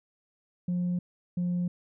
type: tone pair in turn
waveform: sine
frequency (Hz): 177.7 / 177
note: F3 / F3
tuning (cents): +30 / +23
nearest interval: unison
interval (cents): 7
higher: first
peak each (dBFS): -24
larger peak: neither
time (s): 0.68-0.99 / 1.37-1.68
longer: neither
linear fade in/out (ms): 5
effects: tanh soft clip ceiling -24 dBFS